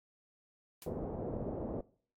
white noise with exponential decay, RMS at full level -46 dBFS, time 0.82-0.92 s, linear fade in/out 1 ms, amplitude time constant 21 ms
white low-pass noise, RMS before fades -39 dBFS, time 0.86-1.81 s, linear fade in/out 5 ms, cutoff 580 Hz, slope 24 dB/octave
effects noise-tail reverb RT60 0.5 s tail -21 dB re dry + AAC 64 kbps

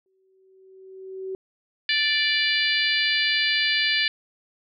sine tone with exponential growth, 380 Hz, F#4, 46 cents sharp, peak -27 dBFS, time 0.06-1.35 s, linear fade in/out 1 ms, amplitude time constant 280 ms
harmonic tone, 586 Hz, D5, 4 cents flat, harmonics 3 / 4 / 5 / 6 / 7 / 8, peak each -25 / -26 / -27 / -28 / -28 / -29 dBFS, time 1.89-4.08 s, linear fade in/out 2 ms
effects none

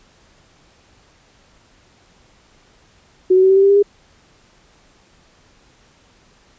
sine tone with pitch steps, 370 / 374.9 / 380 / 385 / 390.2 / 395.4 / 400.7 / 406.1 Hz, F#4 / F#4 / F#4 / G4 / G4 / G4 / G4 / G#4, 0 / +23 / +46 / -31 / -8 / +15 / +38 / -39 cents, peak -8 dBFS, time 3.3-3.828 s, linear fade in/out 10 ms, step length 66 ms, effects pink hiss -53 dBFS RMS until 6.58 s + resampled to 16000 Hz

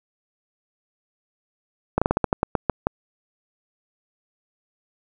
slowing click train, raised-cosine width 1 ms, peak -4 dBFS, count 11, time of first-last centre 1.98-2.87 s, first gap 36 ms, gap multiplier 1.19, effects none

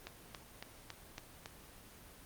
click train, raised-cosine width 0.2 ms, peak -26 dBFS, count 6, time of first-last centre 0.07-1.459 s, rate 3.6 Hz, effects pink hiss -56 dBFS RMS until 2.25 s + Opus 24 kbps

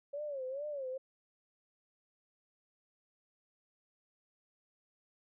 sine tone with vibrato, 554.4 Hz, C#5, in tune, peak -37 dBFS, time 0.13-0.98 s, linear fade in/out 10 ms, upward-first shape sine, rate 2.3 Hz, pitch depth 140 cents each way, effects none

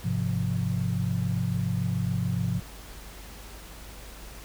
sine chord, F minor, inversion first, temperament equal, 103.83 / 130.81 / 174.61 Hz, Ab2 / C3 / F3, 0 / 0 / 0 cents, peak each -29 dBFS, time 0.04-2.6 s, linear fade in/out 10 ms, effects added 50 Hz sine -44 dBFS peak until 4.44 s + pink hiss -46 dBFS RMS until 4.44 s

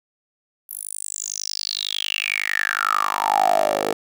10% pulse tone with high-pass filter sweep, 51 Hz, G#1, 31 cents flat, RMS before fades -23 dBFS, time 0.69-3.93 s, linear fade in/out 5 ms, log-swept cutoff 12000 to 460 Hz, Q 9.7, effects none

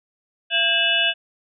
sine tone cluster, 675 / 1609 / 2623 / 2935 / 3466 Hz, E5 / G6 / E7 / F#7 / A7, +41 / +45 / -9 / -15 / -27 cents, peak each -28 / -24 / -22 / -20 / -25 dBFS, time 0.5-1.14 s, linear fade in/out 50 ms, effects none

